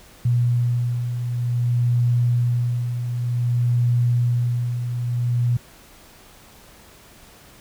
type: beating tone pair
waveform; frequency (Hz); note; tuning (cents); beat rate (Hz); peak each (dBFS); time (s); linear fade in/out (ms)
sine; 120.5 / 121.04; B2 / B2; -42 / -34; 0.54; -26 / -18; 0.25-5.57; 5
effects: pink hiss -48 dBFS RMS until 7.6 s